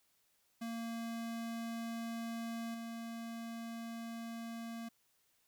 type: tone with level steps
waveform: square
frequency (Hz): 230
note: A#3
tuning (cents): -23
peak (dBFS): -40 / -43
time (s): 0.61-4.89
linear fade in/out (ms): 10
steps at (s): 2.74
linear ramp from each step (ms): 5
effects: white hiss -75 dBFS RMS until 5.47 s